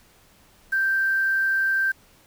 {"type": "tone with quantisation", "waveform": "sine", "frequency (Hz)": 1568, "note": "G6", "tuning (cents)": 0, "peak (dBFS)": -19, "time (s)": [0.72, 1.92], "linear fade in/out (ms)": 10, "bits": 7, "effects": ["pink hiss -56 dBFS RMS until 2.26 s"]}